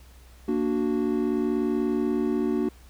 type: chord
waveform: triangle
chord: Bb augmented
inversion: none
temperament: equal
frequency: 233.1 / 293.7 / 370 Hz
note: Bb3 / D4 / F#4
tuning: 0 / 0 / 0 cents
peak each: -25 dBFS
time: 0.48-2.69 s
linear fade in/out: 5 ms
effects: added 62 Hz sine -48 dBFS peak until 2.89 s + pink hiss -56 dBFS RMS until 2.89 s